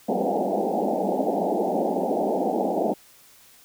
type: band-pass noise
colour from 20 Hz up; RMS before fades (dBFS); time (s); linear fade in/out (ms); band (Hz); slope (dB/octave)
white; -24; 0.08-2.94; 10; 180 to 830; 96
effects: white hiss -53 dBFS RMS until 3.64 s

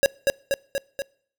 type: tone with echo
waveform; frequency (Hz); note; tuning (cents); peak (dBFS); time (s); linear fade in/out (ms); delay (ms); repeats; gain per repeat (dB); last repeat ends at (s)
square; 552; C#5; -7; -14; 0.03-0.06; 0; 240; 4; -3; 1.02
effects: noise-tail reverb RT60 0.6 s tail -25 dB re dry

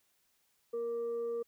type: tone with frequency modulation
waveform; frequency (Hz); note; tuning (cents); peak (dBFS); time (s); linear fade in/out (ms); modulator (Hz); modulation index
sine; 467.6; A#4; +5; -33; 0.73-1.43; 10; 705; 0.22
effects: white hiss -74 dBFS RMS until 1.47 s

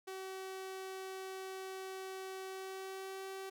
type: tone with pitch glide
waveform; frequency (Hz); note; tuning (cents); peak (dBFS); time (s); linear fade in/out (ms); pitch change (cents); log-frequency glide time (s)
sawtooth; 380 to 384.6; F#4 to G4; +46 to -33; -39; 0.07-3.5; 10; +21; 2.46-3.27
effects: none

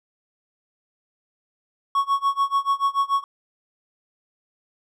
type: tone with tremolo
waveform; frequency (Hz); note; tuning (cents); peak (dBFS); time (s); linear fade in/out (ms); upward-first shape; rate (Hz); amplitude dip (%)
triangle; 1108.7; C#6; 0; -14; 1.95-3.24; 2; sine; 6.9; 95
effects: none

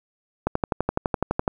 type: click train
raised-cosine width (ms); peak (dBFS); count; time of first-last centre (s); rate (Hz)
1; -7; 13; 0.47-1.478; 11.9
effects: 8-bit

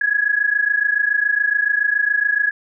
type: tone pair together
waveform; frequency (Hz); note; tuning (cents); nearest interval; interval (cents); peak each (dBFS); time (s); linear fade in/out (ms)
sine; 1661.2 / 1688.3; G#6 / G#6; 0 / +28; unison; 28; -18; 0.01-2.51; 5
effects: none

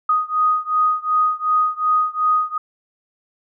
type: beating tone pair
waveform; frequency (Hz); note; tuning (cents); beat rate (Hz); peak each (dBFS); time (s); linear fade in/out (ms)
sine; 1244.5 / 1247.2; D#6 / D#6; 0 / +4; 2.7; -18 / -19; 0.09-2.58; 5
effects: none

